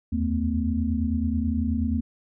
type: tone cluster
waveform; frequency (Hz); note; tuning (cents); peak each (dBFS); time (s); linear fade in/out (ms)
sine; 78.4 / 87.2 / 223.5 / 253.4; D#2 / F2 / A3 / B3; +14 / -2 / +27 / +45; -26 / -35 / -26 / -28; 0.12-2.01; 10
effects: none